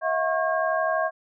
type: tone cluster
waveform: sine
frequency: 645 / 717 / 1091 / 1614 Hz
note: E5 / F5 / C#6 / G#6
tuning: -38 / +45 / -28 / -50 cents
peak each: -24 / -29 / -28 / -29 dBFS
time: 0.01-1.11 s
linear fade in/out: 50 ms
effects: none